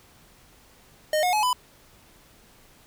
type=tone with pitch steps; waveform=square; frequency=615 / 723 / 849.9 / 999.1 Hz; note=D#5 / F#5 / G#5 / B5; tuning=-20 / -40 / +40 / +20 cents; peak=-21 dBFS; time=1.13-1.53 s; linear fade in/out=2 ms; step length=100 ms; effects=pink hiss -55 dBFS RMS until 2.86 s